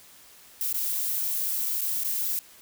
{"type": "noise with dropouts", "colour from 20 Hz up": "violet", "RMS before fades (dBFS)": -28, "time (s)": [0.61, 2.39], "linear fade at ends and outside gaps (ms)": 0, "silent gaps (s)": [[0.727, 0.744], [1.657, 1.66], [1.809, 1.816], [2.035, 2.047]], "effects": ["white hiss -52 dBFS RMS until 2.61 s"]}